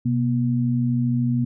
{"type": "tone pair together", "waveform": "sine", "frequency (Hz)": [127.1, 239.9], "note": ["C3", "A#3"], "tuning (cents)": [-50, 50], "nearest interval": "major seventh", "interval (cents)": 1100, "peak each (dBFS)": -21, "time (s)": [0.05, 1.45], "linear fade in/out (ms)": 10, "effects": []}